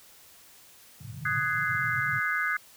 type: band-pass noise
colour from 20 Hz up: pink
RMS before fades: -39 dBFS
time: 1-2.2 s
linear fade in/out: 10 ms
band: 110 to 150 Hz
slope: 48 dB/octave
type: chord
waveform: sine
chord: Ab dominant seventh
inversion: second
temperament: just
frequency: 1245.9 / 1495.1 / 1661.2 / 2077 Hz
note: Eb6 / Gb6 / Ab6 / C7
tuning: +2 / +18 / 0 / -13 cents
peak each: -32 / -30 / -30 / -32 dBFS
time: 1.25-2.57 s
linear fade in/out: 5 ms
effects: white hiss -54 dBFS RMS until 2.76 s